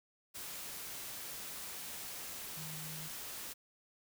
sine tone in noise, 156.6 Hz, D#3, 11 cents sharp, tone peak -47 dBFS, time 2.56-3.09 s, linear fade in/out 20 ms, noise white, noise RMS -45 dBFS, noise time 0.34-3.54 s, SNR -5 dB, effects none

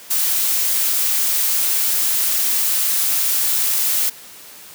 blue noise, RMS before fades -18 dBFS, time 0.1-4.1 s, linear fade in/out 10 ms, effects white hiss -40 dBFS RMS until 4.74 s + high-pass 100 Hz 12 dB/octave

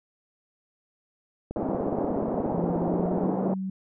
click train, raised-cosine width 2 ms, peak -20 dBFS, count 30, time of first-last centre 1.51-3.236 s, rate 16.8 Hz
pink band-pass noise, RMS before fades -28 dBFS, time 1.56-3.54 s, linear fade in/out 2 ms, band 190 to 760 Hz, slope 24 dB/octave
sine tone with pitch glide, 172.5 to 190.3 Hz, F3 to F#3, -21 to +49 cents, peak -28 dBFS, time 2.54-3.7 s, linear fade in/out 5 ms, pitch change +170 cents, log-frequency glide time 2.83-3.43 s
effects none

